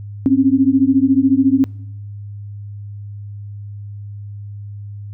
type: beating tone pair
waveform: sine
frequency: 261.6 / 275.6 Hz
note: C4 / C#4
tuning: 0 / -10 cents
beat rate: 14 Hz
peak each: -13 dBFS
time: 0.26-1.64 s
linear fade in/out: 0 ms
effects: noise-tail reverb RT60 0.8 s tail -24 dB re dry + added 102 Hz sine -28 dBFS peak until 5.13 s